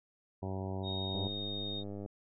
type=harmonic tone; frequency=95.5 Hz; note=G2; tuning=45 cents flat; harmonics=1 / 2 / 3 / 4 / 5 / 6 / 7 / 8 / 9 / 10; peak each=-38 / -42 / -46 / -44 / -51 / -49 / -48 / -50 / -52 / -53 dBFS; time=0.42-1.28 s; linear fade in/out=10 ms
type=tone with pitch glide; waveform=sine; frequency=3729 to 3705 Hz; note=A#7 to A#7; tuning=0 to -11 cents; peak=-38 dBFS; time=0.83-1.84 s; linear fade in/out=50 ms; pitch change=-11 cents; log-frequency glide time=0.99-1.46 s
type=click train; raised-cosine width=2 ms; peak=-30 dBFS; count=93; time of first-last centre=1.15-2.061 s; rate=101 Hz
effects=none